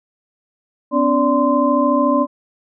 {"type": "tone cluster", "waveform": "sine", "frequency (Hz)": [253.8, 287.5, 580, 1036], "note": ["B3", "D4", "D5", "C6"], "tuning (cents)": [47, -37, -22, -17], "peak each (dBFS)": -18, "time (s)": [0.91, 2.27], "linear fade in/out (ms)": 50, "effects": []}